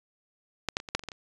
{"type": "clicks", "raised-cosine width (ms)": 0.2, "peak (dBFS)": [-10, -9, -23, -22, -8, -25, -25, -18, -26], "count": 9, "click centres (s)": [0.687, 0.769, 0.801, 0.888, 0.95, 0.994, 1.037, 1.087, 1.118], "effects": ["resampled to 22050 Hz"]}